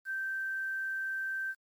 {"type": "tone with quantisation", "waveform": "sine", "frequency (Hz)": 1559, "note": "G6", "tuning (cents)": -10, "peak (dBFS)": -32, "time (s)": [0.05, 1.55], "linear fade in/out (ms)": 50, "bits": 10, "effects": ["MP3 96 kbps"]}